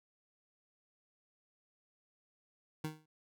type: tone with exponential decay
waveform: 25% pulse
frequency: 155.4 Hz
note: D#3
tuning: 2 cents flat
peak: -30 dBFS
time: 2.84-3.06 s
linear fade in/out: 5 ms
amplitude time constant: 46 ms
effects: none